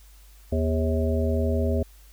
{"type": "harmonic tone with a mistuned harmonic", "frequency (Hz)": 80.6, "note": "E2", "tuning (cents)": -38, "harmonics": [1, 3, 5, 7, 8], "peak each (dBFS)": [-23, -28, -30, -31, -32], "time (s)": [0.52, 1.83], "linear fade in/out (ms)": 5, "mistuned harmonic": 7, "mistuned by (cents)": -59, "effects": ["added 50 Hz sine -48 dBFS peak until 2.12 s", "white hiss -57 dBFS RMS until 2.12 s"]}